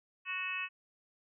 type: harmonic tone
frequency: 370 Hz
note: F#4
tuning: in tune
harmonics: 3 / 4 / 5 / 6 / 7 / 8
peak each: -44 / -46 / -43 / -48 / -36 / -48 dBFS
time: 0.25-0.69 s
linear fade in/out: 50 ms
effects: none